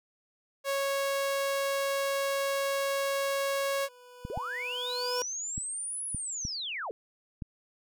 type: tone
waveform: sawtooth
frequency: 552 Hz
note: C#5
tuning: 7 cents flat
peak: -24 dBFS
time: 0.64-3.89 s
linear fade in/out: 50 ms
type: tone with exponential growth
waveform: 25% pulse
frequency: 493.9 Hz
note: B4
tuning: in tune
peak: -25 dBFS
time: 3.15-5.22 s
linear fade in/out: 1 ms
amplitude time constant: 450 ms
type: clicks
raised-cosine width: 5 ms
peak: -24 dBFS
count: 6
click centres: 4.251 / 4.375 / 5.579 / 6.147 / 6.451 / 7.422 s
type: linear two-way sweep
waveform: sine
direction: up then down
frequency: 370 to 10548 to 370 Hz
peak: -33 dBFS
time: 4.3-6.91 s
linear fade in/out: 0 ms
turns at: 6.06 s
effects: none